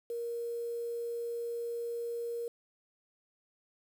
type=tone with quantisation; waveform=sine; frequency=470 Hz; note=A#4; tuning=14 cents sharp; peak=-34 dBFS; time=0.1-2.48 s; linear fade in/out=2 ms; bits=9; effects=none